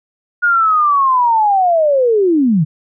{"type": "linear sweep", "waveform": "sine", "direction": "down", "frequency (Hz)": [1445, 141], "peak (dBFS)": -9, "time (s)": [0.42, 2.65], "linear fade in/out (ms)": 20, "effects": []}